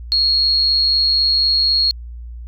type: tone with amplitude modulation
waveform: sine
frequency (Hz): 4294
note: C8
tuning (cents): +44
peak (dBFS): -10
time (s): 0.12-1.91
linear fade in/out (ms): 0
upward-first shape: sine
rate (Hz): 144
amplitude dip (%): 50
effects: added 59 Hz sine -29 dBFS peak until 2.47 s